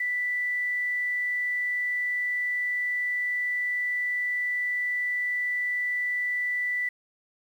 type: tone with quantisation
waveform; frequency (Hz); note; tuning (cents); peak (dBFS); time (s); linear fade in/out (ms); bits
sine; 1975.5; B6; 0; -25; 0-6.89; 5; 9
effects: none